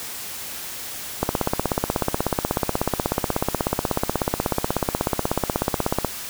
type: click train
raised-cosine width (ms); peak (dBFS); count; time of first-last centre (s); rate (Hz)
1; -5; 80; 1.23-6.047; 16.4
effects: white hiss -33 dBFS RMS until 6.29 s